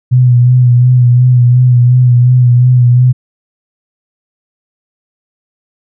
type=tone with vibrato; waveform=sine; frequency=124 Hz; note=B2; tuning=7 cents sharp; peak=-3 dBFS; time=0.11-3.13 s; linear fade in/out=20 ms; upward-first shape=sine; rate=2.8 Hz; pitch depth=36 cents each way; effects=none